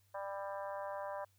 harmonic tone with a mistuned harmonic, 197.9 Hz, G3, 17 cents sharp, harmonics 3 / 4 / 5 / 6 / 7 / 8 / 9, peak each -42 / -47 / -45 / -52 / -59 / -53 / -60 dBFS, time 0.14-1.25 s, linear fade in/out 10 ms, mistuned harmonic 7, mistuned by -47 cents, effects added 97 Hz sine -70 dBFS peak until 1.38 s + white hiss -75 dBFS RMS until 1.38 s

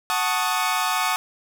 sawtooth chord, D# half-diminished seventh, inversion first, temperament equal, 740 / 880 / 1108.7 / 1244.5 Hz, F#5 / A5 / C#6 / D#6, 0 / 0 / 0 / 0 cents, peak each -23 / -23 / -23 / -22 dBFS, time 0.1-1.16 s, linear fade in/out 0 ms, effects none

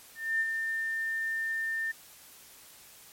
sine tone with ADSR envelope, 1800 Hz, A6, 39 cents sharp, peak -24 dBFS, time 0.15-1.92 s, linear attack 250 ms, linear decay 46 ms, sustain -5 dB, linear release 12 ms, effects white hiss -53 dBFS RMS until 3.12 s + MP3 64 kbps

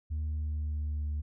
sine tone with pitch glide, 76.8 to 74.61 Hz, D#2 to D2, -22 to +28 cents, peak -28 dBFS, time 0.1-1.22 s, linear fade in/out 20 ms, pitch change -50 cents, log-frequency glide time 0.23-1.07 s, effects tanh soft clip ceiling -29 dBFS

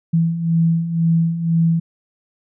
sine beating tone pair, 164.1 / 166.1 Hz, E3 / E3, -8 / +13 cents, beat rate 2 Hz, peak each -21 / -15 dBFS, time 0.13-1.8 s, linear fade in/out 10 ms, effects none

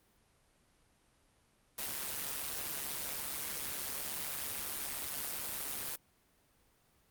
white noise with amplitude modulation, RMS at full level -36 dBFS, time 1.78-5.96 s, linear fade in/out 5 ms, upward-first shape sine, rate 142 Hz, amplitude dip 65%, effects pink hiss -70 dBFS RMS until 7.1 s + Opus 32 kbps

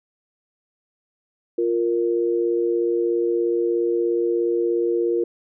sine tone pair together, 349.3 / 466.2 Hz, F4 / A#4, 0 / 0 cents, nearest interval perfect fourth, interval 500 cents, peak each -20 / -22 dBFS, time 1.58-5.24 s, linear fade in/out 5 ms, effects none

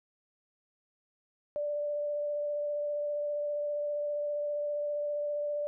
sine tone with vibrato, 587.3 Hz, D5, in tune, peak -30 dBFS, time 1.56-5.67 s, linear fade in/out 0 ms, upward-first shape sine, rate 15 Hz, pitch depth 11 cents each way, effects none

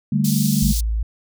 sine chord, D suspended fourth, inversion none, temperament equal, 146.83 / 196 / 220 Hz, D3 / G3 / A3, 0 / 0 / 0 cents, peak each -20 dBFS, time 0.12-0.73 s, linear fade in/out 5 ms
pink high-pass noise, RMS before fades -27 dBFS, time 0.24-0.81 s, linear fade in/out 10 ms, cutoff 4300 Hz, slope 24 dB/octave
sine tone, 55 Hz, A1, in tune, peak -18 dBFS, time 0.62-1.03 s, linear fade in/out 5 ms
effects none

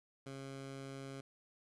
15% pulse tone, 136 Hz, C#3, 33 cents flat, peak -39 dBFS, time 0.26-1.21 s, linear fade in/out 5 ms, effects resampled to 24000 Hz + 12-bit

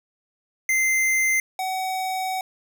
square tone pair in turn, 2079 / 753.1 Hz, C7 / F#5, -12 / +30 cents, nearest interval octave + tritone, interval 1758 cents, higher first, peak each -19 / -25 dBFS, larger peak first, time 0.69-1.4 / 1.59-2.41 s, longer second, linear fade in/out 2 ms, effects none

